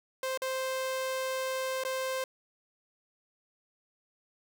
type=tone with dropouts; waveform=sawtooth; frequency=523 Hz; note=C5; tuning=1 cent flat; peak=-27 dBFS; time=0.23-2.24 s; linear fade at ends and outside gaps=2 ms; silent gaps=0.375-0.419 / 1.837-1.849 s; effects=none